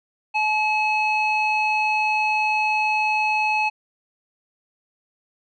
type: tone with low-pass filter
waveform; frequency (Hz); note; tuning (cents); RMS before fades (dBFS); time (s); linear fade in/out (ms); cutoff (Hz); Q
square; 857; A5; -46; -21; 0.34-3.7; 20; 3000; 5.3
effects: none